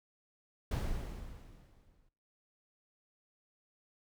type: noise with exponential decay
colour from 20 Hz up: brown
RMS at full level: -31 dBFS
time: 0.71-2.09 s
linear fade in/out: 5 ms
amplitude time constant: 300 ms
effects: noise-tail reverb RT60 0.5 s tail -22 dB re dry